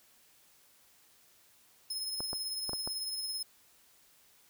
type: tone with tremolo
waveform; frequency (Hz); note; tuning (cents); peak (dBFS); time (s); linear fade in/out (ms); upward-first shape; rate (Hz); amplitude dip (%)
sawtooth; 5170; E8; -34; -31; 1.9-3.43; 5; sine; 18; 35
type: clicks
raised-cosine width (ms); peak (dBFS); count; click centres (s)
1; -25; 5; 2.205 / 2.331 / 2.694 / 2.733 / 2.875
effects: white hiss -64 dBFS RMS until 4.49 s